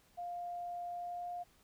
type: tone with pitch glide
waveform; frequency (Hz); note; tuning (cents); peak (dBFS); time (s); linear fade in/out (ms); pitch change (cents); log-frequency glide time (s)
sine; 702 to 706.5; F5 to F5; +9 to +20; -39; 0.17-1.44; 20; +11; 0.94-1.32
effects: pink hiss -68 dBFS RMS until 1.63 s